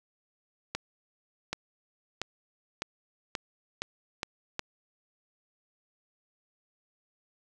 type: accelerating click train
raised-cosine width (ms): 0.2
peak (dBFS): -14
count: 8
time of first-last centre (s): 0.75-4.594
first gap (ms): 780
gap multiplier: 0.88
effects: none